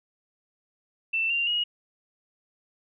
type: tone with pitch steps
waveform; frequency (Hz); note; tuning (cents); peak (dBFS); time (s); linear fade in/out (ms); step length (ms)
sine; 2671 / 2776 / 2886; E7 / F7 / F#7; +22 / -11 / -44; -23; 1.13-1.64; 10; 170
effects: none